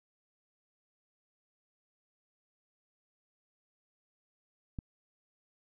click, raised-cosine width 5 ms, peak -25 dBFS, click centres 4.788 s, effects none

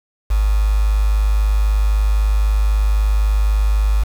sine tone with quantisation, 51.91 Hz, G#1, in tune, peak -12 dBFS, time 0.3-4.04 s, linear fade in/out 10 ms, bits 5, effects none

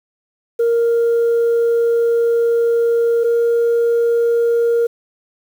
sine tone pair in turn, 466.2 / 467.9 Hz, A#4 / A#4, 0 / +6 cents, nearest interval unison, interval 6 cents, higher second, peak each -10 dBFS, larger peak neither, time 0.59-3.24 / 3.24-4.87 s, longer first, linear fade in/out 10 ms, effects tanh soft clip ceiling -10 dBFS + 7-bit

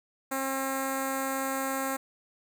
5% pulse tone with notch filter, 268.2 Hz, C4, 43 cents sharp, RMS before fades -31 dBFS, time 0.31-1.97 s, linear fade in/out 10 ms, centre 3100 Hz, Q 0.51, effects none

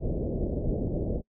pink low-pass noise, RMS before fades -29 dBFS, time 0-1.22 s, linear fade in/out 50 ms, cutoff 600 Hz, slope 48 dB/octave, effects noise-tail reverb RT60 0.1 s tail -24 dB re dry

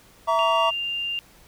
triangle chord, A# diminished, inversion second, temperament equal with one note detuned, 659.3 / 932.3 / 1136.6 Hz, E5 / A#5 / C#6, 0 / 0 / +43 cents, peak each -21 dBFS, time 0.27-0.71 s, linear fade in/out 20 ms
sine tone, 2794 Hz, F7, in tune, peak -25 dBFS, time 0.39-1.19 s, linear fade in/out 0 ms
effects pink hiss -53 dBFS RMS until 1.47 s

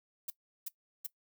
violet noise bursts, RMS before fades -38 dBFS, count 3, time 0.28-1.066 s, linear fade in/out 5 ms, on 22 ms, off 360 ms, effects noise-tail reverb RT60 0.1 s tail -19 dB re dry

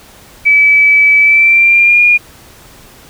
sine tone with pitch glide, 2297 to 2427 Hz, D7 to D#7, -39 to -44 cents, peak -4 dBFS, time 0.45-2.18 s, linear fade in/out 20 ms, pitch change +95 cents, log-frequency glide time 1.19-2.02 s, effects pink hiss -39 dBFS RMS until 3.09 s

